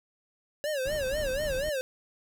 square tone with vibrato, 563 Hz, C#5, 27 cents sharp, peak -29 dBFS, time 0.64-1.81 s, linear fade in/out 0 ms, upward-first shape sine, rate 4.1 Hz, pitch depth 160 cents each way
brown noise with tremolo, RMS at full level -37 dBFS, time 0.85-1.7 s, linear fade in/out 10 ms, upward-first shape sine, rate 3.6 Hz, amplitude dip 30%
effects none

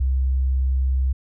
sine tone, 65.5 Hz, C2, 2 cents sharp, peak -17 dBFS, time 0-1.13 s, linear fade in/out 10 ms, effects none

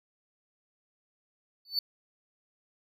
triangle tone with exponential growth, 4496 Hz, C#8, 24 cents sharp, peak -21 dBFS, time 1.65-1.79 s, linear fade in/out 2 ms, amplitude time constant 30 ms, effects none

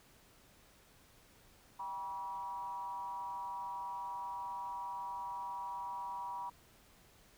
sine tone with frequency modulation, 966 Hz, B5, 39 cents flat, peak -39 dBFS, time 1.79-6.5 s, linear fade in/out 10 ms, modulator 174 Hz, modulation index 0.63, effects pink hiss -64 dBFS RMS until 7.37 s

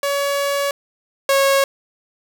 sawtooth tone pair in turn, 564 / 548.6 Hz, C#5 / C#5, +30 / -18 cents, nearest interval unison, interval 48 cents, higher first, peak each -14 / -9 dBFS, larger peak second, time 0.03-0.71 / 1.29-1.64 s, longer first, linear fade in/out 2 ms, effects none

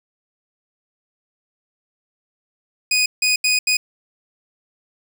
20% pulse tone bursts at uneven times, 2489 Hz, D#7, in tune, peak -10 dBFS, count 4, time 2.91-3.06 / 3.22-3.36 / 3.44-3.59 / 3.67-3.77 s, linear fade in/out 5 ms, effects none

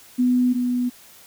sine tone pair in turn, 249 / 246.7 Hz, B3 / B3, +14 / -2 cents, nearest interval unison, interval 16 cents, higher first, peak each -15 / -19 dBFS, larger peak first, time 0.18-0.54 / 0.54-0.9 s, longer neither, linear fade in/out 20 ms, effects white hiss -48 dBFS RMS until 1.26 s

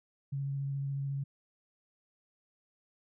sine tone with vibrato, 138.59 Hz, C#3, in tune, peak -32 dBFS, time 0.32-1.24 s, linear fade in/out 10 ms, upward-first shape square, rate 14 Hz, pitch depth 10 cents each way, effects none

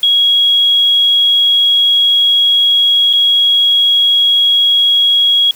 sine tone with dropouts, 3312 Hz, G#7, 5 cents flat, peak -7 dBFS, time 0.03-5.51 s, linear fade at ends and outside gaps 2 ms, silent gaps 3.13-3.134 s, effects white hiss -39 dBFS RMS until 5.55 s

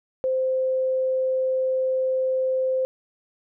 sine tone, 520 Hz, C5, 11 cents flat, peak -20 dBFS, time 0.24-2.85 s, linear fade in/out 0 ms, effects none

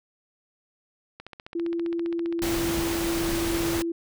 click train, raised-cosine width 0.3 ms, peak -24 dBFS, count 22, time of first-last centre 1.2-2.591 s, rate 15.1 Hz
sine tone with pitch glide, 338.2 to 335.7 Hz, E4 to E4, +44 to +32 cents, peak -25 dBFS, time 1.55-3.92 s, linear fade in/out 5 ms, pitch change -12 cents, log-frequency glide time 2.09-2.75 s
pink noise, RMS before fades -30 dBFS, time 2.42-3.82 s, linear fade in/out 0 ms
effects none

